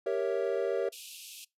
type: chord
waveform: triangle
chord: G diminished seventh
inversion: none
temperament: equal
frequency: 392 / 466.2 / 554.4 / 659.3 Hz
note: G4 / Bb4 / Db5 / Fb5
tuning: 0 / 0 / 0 / 0 cents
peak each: -31 / -30 / -31 / -35 dBFS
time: 0.06-0.89 s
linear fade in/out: 5 ms
type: band-pass noise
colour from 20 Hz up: pink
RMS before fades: -47 dBFS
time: 0.92-1.45 s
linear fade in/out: 10 ms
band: 2500 to 14000 Hz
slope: 96 dB/octave
effects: noise-tail reverb RT60 0.2 s tail -23 dB re dry